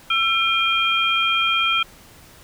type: tone cluster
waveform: sine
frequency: 1342 / 2411 / 3200 Hz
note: E6 / D7 / G7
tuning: +31 / +45 / +35 cents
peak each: -21 dBFS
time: 0.1-1.83 s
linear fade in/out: 5 ms
effects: pink hiss -47 dBFS RMS until 2.43 s